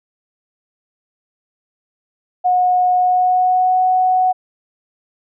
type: tone with pitch glide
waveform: sine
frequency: 727 to 740.6 Hz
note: F#5 to F#5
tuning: -31 to +1 cents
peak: -11 dBFS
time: 2.44-4.33 s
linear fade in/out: 20 ms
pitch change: +32 cents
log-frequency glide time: 2.95-3.8 s
effects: none